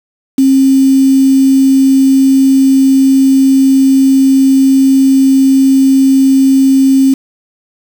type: tone with quantisation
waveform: sine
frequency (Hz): 268.4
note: C4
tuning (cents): +44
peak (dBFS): -4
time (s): 0.38-7.14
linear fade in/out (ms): 5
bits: 4
effects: none